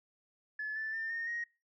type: tone with pitch steps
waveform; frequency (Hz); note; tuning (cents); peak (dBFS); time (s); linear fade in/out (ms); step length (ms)
sine; 1720 / 1758.2 / 1797.2 / 1837.1 / 1877.8; A6 / A6 / A6 / A#6 / A#6; -40 / -2 / +36 / -26 / +12; -34; 0.59-1.44; 5; 170
effects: noise-tail reverb RT60 0.3 s tail -24 dB re dry + tanh soft clip ceiling -30 dBFS